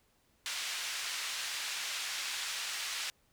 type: band-pass noise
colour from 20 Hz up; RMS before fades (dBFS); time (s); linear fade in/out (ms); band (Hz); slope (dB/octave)
pink; -38; 0.46-3.1; 0; 2000 to 7000; 12
effects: pink hiss -71 dBFS RMS until 3.32 s